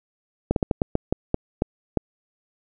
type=slowing click train; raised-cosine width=2 ms; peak=-6 dBFS; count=10; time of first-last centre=0.51-1.973 s; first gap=52 ms; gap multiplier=1.27; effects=none